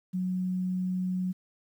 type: tone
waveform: sine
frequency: 183.8 Hz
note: F#3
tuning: 11 cents flat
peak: -27 dBFS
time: 0.13-1.33 s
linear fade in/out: 20 ms
effects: 10-bit